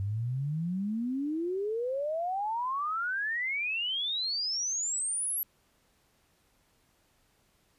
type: exponential sweep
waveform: sine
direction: up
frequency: 95.3 to 11840 Hz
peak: -29 dBFS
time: 0-5.43 s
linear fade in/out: 0 ms
effects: pink hiss -69 dBFS RMS until 7.78 s + resampled to 32000 Hz